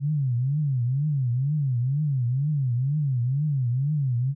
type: tone with vibrato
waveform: sine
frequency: 135.1 Hz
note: C#3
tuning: 44 cents flat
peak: -21 dBFS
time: 0-4.35 s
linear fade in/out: 50 ms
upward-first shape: triangle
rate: 2.1 Hz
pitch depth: 250 cents each way
effects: none

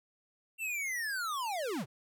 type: linear sweep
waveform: square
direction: down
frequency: 2729 to 100.2 Hz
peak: -34 dBFS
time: 0.58-1.86 s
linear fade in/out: 50 ms
effects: none

